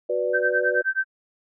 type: chord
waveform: sine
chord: B minor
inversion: second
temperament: equal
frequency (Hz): 370 / 493.9 / 587.3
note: F#4 / B4 / D5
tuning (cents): 0 / 0 / 0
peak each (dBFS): -28 / -24 / -26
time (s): 0.09-0.82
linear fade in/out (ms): 10
type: tone with tremolo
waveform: sine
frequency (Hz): 1553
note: G6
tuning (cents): -17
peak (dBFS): -18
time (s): 0.33-1.05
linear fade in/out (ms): 20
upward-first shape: sine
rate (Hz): 9.4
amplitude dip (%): 100
effects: none